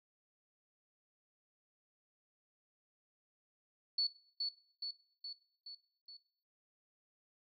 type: tone with echo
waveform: sine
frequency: 4435 Hz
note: C#8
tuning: in tune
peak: -30 dBFS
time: 3.98-4.07 s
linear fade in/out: 5 ms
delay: 420 ms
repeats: 5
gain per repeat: -4 dB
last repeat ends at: 6.17 s
effects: noise-tail reverb RT60 0.6 s tail -20 dB re dry